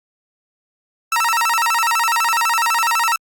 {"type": "tone with vibrato", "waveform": "30% pulse", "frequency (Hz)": 1112, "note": "C#6", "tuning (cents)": 5, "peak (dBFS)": -12, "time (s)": [1.12, 3.16], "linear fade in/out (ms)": 2, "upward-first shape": "square", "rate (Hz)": 12, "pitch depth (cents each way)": 300, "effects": ["Opus 48 kbps"]}